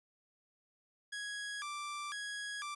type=tone with vibrato; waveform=sawtooth; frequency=1397 Hz; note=F6; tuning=in tune; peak=-36 dBFS; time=1.12-2.75 s; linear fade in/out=10 ms; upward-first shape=square; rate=1 Hz; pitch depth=300 cents each way; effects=resampled to 24000 Hz